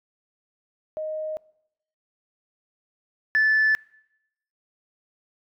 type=tone pair in turn; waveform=sine; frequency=622.3 / 1746 Hz; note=D#5 / A6; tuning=0 / -14 cents; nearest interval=octave + tritone; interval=1786 cents; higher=second; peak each=-27 / -15 dBFS; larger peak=second; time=0.97-1.37 / 3.35-3.75 s; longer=neither; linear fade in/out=0 ms; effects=noise-tail reverb RT60 0.8 s tail -24 dB re dry + tanh soft clip ceiling -14 dBFS